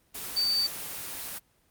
sine tone in noise, 4591 Hz, D8, 40 cents flat, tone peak -23 dBFS, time 0.36-0.67 s, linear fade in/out 10 ms, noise white, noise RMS -37 dBFS, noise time 0.14-1.39 s, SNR +11 dB, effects pink hiss -67 dBFS RMS until 1.7 s + Opus 24 kbps

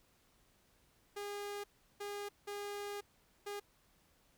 sawtooth tone bursts at uneven times, 407.9 Hz, G#4, 31 cents flat, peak -37 dBFS, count 4, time 1.16-1.64 / 2-2.29 / 2.47-3.01 / 3.46-3.6 s, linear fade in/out 10 ms, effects pink hiss -71 dBFS RMS until 4.37 s

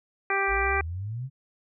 harmonic tone, 392.9 Hz, G4, 4 cents sharp, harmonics 1 / 2 / 3 / 4 / 5 / 6, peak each -30 / -30 / -30 / -30 / -30 / -30 dBFS, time 0.3-0.81 s, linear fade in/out 2 ms
sine exponential sweep, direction up, 50 to 138.59 Hz, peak -30 dBFS, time 0.47-1.3 s, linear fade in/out 50 ms
effects none

